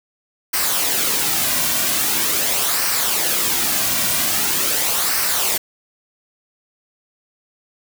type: noise with flanger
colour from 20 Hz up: white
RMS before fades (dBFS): -19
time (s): 0.53-5.58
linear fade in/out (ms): 10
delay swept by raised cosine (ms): 0.28 to 2.38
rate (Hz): 0.43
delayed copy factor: -0.5
effects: none